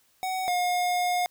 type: tone pair in turn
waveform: square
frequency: 749 / 716.3 Hz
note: F#5 / F5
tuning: +21 / +44 cents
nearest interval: minor second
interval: 77 cents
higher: first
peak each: -28 / -24 dBFS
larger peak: second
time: 0.23-0.48 / 0.48-1.26 s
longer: second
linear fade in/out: 0 ms
effects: white hiss -65 dBFS RMS until 1.3 s